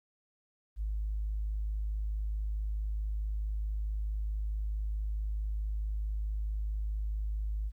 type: tone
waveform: sine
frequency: 52.3 Hz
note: G#1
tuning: 13 cents sharp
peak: -30 dBFS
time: 0.76-7.72 s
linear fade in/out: 50 ms
effects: tanh soft clip ceiling -26 dBFS + 12-bit